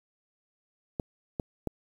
clicks, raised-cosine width 2 ms, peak -17 dBFS, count 3, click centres 0.998 / 1.398 / 1.673 s, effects 8-bit

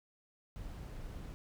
brown noise, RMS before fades -45 dBFS, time 0.56-1.34 s, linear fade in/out 0 ms, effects none

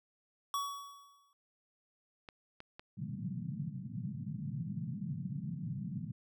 square tone with exponential decay, 1127 Hz, C#6, 28 cents sharp, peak -32 dBFS, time 0.54-1.33 s, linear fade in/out 1 ms, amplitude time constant 170 ms
clicks, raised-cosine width 0.3 ms, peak -31 dBFS, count 3, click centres 2.288 / 2.604 / 2.795 s
pink band-pass noise, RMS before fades -40 dBFS, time 2.97-6.12 s, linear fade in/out 10 ms, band 120 to 210 Hz, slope 48 dB/octave
effects none

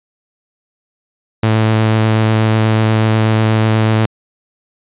sawtooth tone with vibrato, 110 Hz, A2, in tune, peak -6 dBFS, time 1.43-4.06 s, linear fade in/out 5 ms, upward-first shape square, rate 8.2 Hz, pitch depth 9 cents each way, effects resampled to 8000 Hz

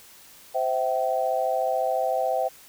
sine tone cluster, 519 / 655 / 769 Hz, C5 / E5 / G5, -14 / -11 / -33 cents, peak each -27 / -26 / -26 dBFS, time 0.54-2.49 s, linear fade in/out 20 ms, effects white hiss -50 dBFS RMS until 2.68 s

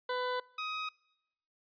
20% pulse tone pair in turn, 499.7 / 1259.2 Hz, B4 / D#6, +20 / +20 cents, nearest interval octave + major third, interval 1600 cents, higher second, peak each -27 / -30 dBFS, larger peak first, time 0.09-0.4 / 0.58-0.89 s, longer neither, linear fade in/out 5 ms, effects noise-tail reverb RT60 0.9 s tail -25 dB re dry + resampled to 11025 Hz

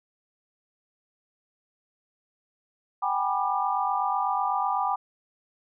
sine tone cluster, 768 / 816 / 982 / 1193 Hz, G5 / G#5 / B5 / D6, -36 / -31 / -10 / +27 cents, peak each -29 dBFS, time 3.02-4.96 s, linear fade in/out 10 ms, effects none

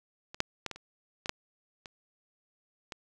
clicks, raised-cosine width 0.2 ms, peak -26 / -9 / -16 / -21 / -30 / -19 / -11 / -26 / -22 dBFS, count 9, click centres 0.345 / 0.404 / 0.663 / 0.713 / 0.76 / 1.259 / 1.294 / 1.858 / 2.922 s, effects none

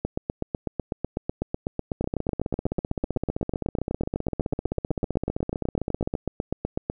two click trains, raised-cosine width 2 ms, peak -12 / -13 dBFS, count 56 / 65, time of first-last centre 0.05-6.899 / 2.01-6.139 s, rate 8.03 / 15.5 Hz, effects none

